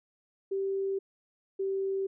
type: tone pair in turn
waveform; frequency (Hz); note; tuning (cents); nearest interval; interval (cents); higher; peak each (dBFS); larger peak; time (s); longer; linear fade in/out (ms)
sine; 389.5 / 387.8; G4 / G4; -11 / -19; unison; 8; first; -28; neither; 0.51-0.99 / 1.59-2.07; neither; 10
effects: none